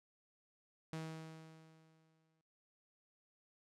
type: tone with exponential decay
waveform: sawtooth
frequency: 160 Hz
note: D#3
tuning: 49 cents sharp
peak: -37 dBFS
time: 0.93-2.41 s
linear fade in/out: 0 ms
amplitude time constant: 320 ms
effects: noise-tail reverb RT60 0.6 s tail -19 dB re dry + low-pass 9000 Hz 12 dB/octave